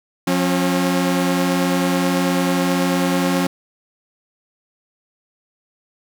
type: tone pair together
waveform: sawtooth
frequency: 178 / 271.6 Hz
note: F3 / C#4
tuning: +33 / -35 cents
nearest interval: perfect fifth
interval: 732 cents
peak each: -15 dBFS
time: 0.27-3.47 s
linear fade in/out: 5 ms
effects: none